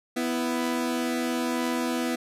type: tone pair together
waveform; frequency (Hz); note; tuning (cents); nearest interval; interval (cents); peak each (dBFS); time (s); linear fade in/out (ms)
sawtooth; 248 / 331; B3 / E4; +7 / +7; perfect fourth; 500; -23 / -26; 0.16-2.16; 10
effects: resampled to 32000 Hz